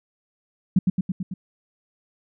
sine tone with echo, 185 Hz, F#3, in tune, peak -12 dBFS, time 0.76-0.79 s, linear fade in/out 5 ms, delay 110 ms, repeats 5, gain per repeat -3 dB, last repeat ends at 1.34 s, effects none

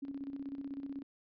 sine tone with tremolo, 277.2 Hz, C#4, in tune, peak -37 dBFS, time 0.02-1.03 s, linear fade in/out 10 ms, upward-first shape square, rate 16 Hz, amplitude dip 60%, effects resampled to 11025 Hz

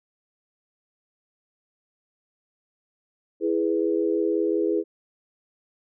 sine chord, E major, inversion none, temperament equal, 329.6 / 415.3 / 493.9 Hz, E4 / G#4 / B4, 0 / 0 / 0 cents, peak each -24 / -24 / -28 dBFS, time 3.4-4.84 s, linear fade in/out 50 ms, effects none

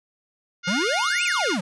harmonic tone, 712 Hz, F5, 33 cents sharp, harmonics 2 / 3 / 4 / 5 / 6 / 7 / 8 / 9, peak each -26 / -30 / -32 / -34 / -36 / -37 / -38 / -39 dBFS, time 0.63-1.58 s, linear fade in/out 50 ms
square exponential two-way sweep, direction up then down, 164.9 to 2960 to 164.9 Hz, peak -24 dBFS, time 0.67-1.61 s, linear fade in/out 10 ms, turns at 1.24 s
effects resampled to 24000 Hz

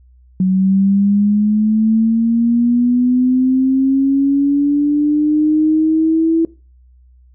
sine linear sweep, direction up, 185 to 329.6 Hz, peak -10 dBFS, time 0.4-6.45 s, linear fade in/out 2 ms, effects noise-tail reverb RT60 0.3 s tail -20 dB re dry + added 62 Hz sine -44 dBFS peak until 7.34 s

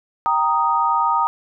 sine chord, Eb major, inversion first, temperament equal, 784 / 932.3 / 1244.5 Hz, G5 / Bb5 / Eb6, 0 / 0 / 0 cents, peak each -24 / -18 / -19 dBFS, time 0.26-1.27 s, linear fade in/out 0 ms, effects none

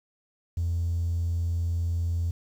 triangle tone, 85 Hz, F2, 46 cents flat, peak -21 dBFS, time 0.57-2.31 s, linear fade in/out 5 ms, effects tanh soft clip ceiling -21 dBFS + 9-bit

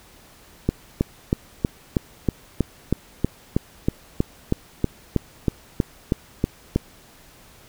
click train, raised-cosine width 3 ms, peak -5 dBFS, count 20, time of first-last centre 0.69-6.76 s, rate 3.13 Hz, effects pink hiss -50 dBFS RMS until 7.68 s

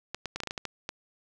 clicks, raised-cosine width 0.2 ms, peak -16 dBFS, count 10, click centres 0.146 / 0.257 / 0.36 / 0.403 / 0.435 / 0.473 / 0.509 / 0.578 / 0.653 / 0.891 s, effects none

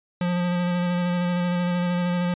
square tone with vibrato, 176.8 Hz, F3, 22 cents sharp, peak -22 dBFS, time 0.21-2.34 s, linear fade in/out 2 ms, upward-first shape square, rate 13 Hz, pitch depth 13 cents each way, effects resampled to 8000 Hz

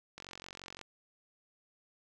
click train, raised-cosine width 0.2 ms, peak -28 dBFS, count 30, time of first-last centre 0.18-0.813 s, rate 45.8 Hz, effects none

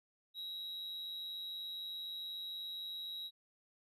triangle tone with amplitude modulation, 3851 Hz, B7, 44 cents flat, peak -38 dBFS, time 0.34-3.31 s, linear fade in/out 50 ms, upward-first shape sine, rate 177 Hz, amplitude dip 45%, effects resampled to 32000 Hz

